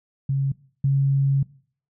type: tone pair in turn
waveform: sine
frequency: 136.9 / 137.56 Hz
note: C#3 / C#3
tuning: -21 / -13 cents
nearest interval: unison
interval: 8 cents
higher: second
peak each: -19 / -16 dBFS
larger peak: second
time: 0.29-0.52 / 0.84-1.43 s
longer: second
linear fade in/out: 5 ms
effects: noise-tail reverb RT60 0.5 s tail -21 dB re dry